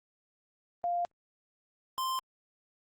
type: tone pair in turn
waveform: sine / square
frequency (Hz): 698.5 / 1044.4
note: F5 / C6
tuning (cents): 0 / -3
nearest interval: perfect fifth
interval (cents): 697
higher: second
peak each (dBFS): -28 / -31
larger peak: first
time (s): 0.84-1.05 / 1.98-2.19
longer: neither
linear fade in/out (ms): 0
effects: Opus 24 kbps